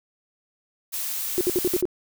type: noise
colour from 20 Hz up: blue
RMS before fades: -29 dBFS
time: 0.92-1.82 s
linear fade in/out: 20 ms
type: tone bursts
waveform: sine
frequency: 361.2 Hz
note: F#4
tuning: 42 cents flat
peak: -18 dBFS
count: 6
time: 1.38-1.854 s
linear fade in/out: 0 ms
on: 29 ms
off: 60 ms
effects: none